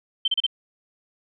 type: tone bursts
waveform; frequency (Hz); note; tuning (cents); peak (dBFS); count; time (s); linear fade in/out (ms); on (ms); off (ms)
sine; 3109; G7; -15; -18; 4; 0.25-0.465; 5; 29; 33
effects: none